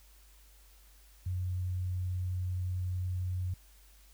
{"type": "tone", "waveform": "sine", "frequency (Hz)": 91.1, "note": "F#2", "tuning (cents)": -26, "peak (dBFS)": -31, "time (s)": [1.26, 3.54], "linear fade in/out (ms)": 5, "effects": ["added 50 Hz sine -57 dBFS peak until 4.13 s", "white hiss -63 dBFS RMS until 4.13 s"]}